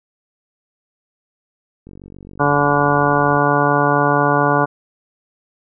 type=click train; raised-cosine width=3 ms; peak=-25 dBFS; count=72; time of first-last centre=1.87-3.368 s; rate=47.4 Hz
type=harmonic tone; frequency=144.4 Hz; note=D3; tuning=29 cents flat; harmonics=1 / 2 / 3 / 4 / 5 / 6 / 7 / 8 / 10; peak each=-21 / -21 / -21 / -21 / -21 / -21 / -21 / -21 / -21 dBFS; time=2.39-4.66 s; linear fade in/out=20 ms
effects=none